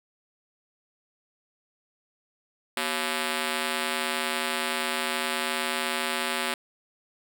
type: ring-modulated tone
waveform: 5% pulse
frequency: 311.3 Hz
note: D#4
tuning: 1 cent sharp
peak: -12 dBFS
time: 2.77-6.54 s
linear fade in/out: 2 ms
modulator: 70.3 Hz
effects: none